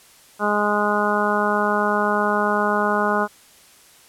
harmonic tone, 207.7 Hz, G#3, in tune, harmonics 1 / 2 / 3 / 4 / 5 / 6 / 7, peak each -25 / -25 / -25 / -25 / -25 / -25 / -25 dBFS, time 0.39-3.28 s, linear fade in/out 50 ms, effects white hiss -50 dBFS RMS until 4.08 s + low-pass 12000 Hz 12 dB/octave

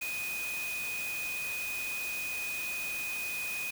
sine tone in noise, 2489 Hz, D#7, in tune, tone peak -34 dBFS, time 0.01-3.71 s, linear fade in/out 10 ms, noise white, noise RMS -41 dBFS, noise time 0.01-3.71 s, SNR +4 dB, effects none

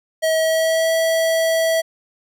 square tone with pitch glide, 640 to 652.3 Hz, D#5 to E5, +49 to -18 cents, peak -16 dBFS, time 0.22-1.82 s, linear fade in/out 20 ms, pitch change +33 cents, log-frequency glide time 0.37-0.92 s, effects none

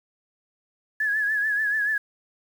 sine tone with vibrato, 1700 Hz, G#6, 40 cents sharp, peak -21 dBFS, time 1-1.98 s, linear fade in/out 5 ms, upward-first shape triangle, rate 6.9 Hz, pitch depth 74 cents each way, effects 8-bit

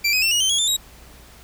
25% pulse tone with pitch steps, 2349 / 2518 / 2698 / 2892 / 3100 / 3322 / 3560 / 3816 Hz, D7 / D#7 / E7 / F#7 / G7 / G#7 / A7 / A#7, 0 / +20 / +40 / -40 / -20 / 0 / +20 / +40 cents, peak -13 dBFS, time 0.04-0.768 s, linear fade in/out 10 ms, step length 91 ms, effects added 60 Hz sine -48 dBFS peak until 1.43 s + pink hiss -47 dBFS RMS until 1.43 s

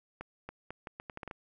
accelerating click train, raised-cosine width 0.5 ms, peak -26 dBFS, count 10, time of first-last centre 0.21-1.312 s, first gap 280 ms, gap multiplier 0.77, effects none

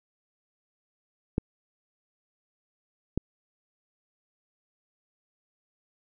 clicks, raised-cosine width 3 ms, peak -11 / -13 dBFS, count 2, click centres 1.381 / 3.176 s, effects none

